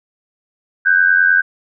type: tone pair together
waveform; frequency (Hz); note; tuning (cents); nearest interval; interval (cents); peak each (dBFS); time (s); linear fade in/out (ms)
sine; 1511.1 / 1601; F#6 / G6; +36 / +36; minor second; 100; -12; 0.85-1.42; 20
effects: none